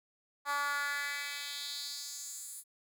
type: tone with high-pass filter sweep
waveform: 10% pulse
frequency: 286.2 Hz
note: D4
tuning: 45 cents flat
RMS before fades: -38 dBFS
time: 0.45-2.64 s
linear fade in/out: 50 ms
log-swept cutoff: 1000 to 10000 Hz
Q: 2.5
effects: none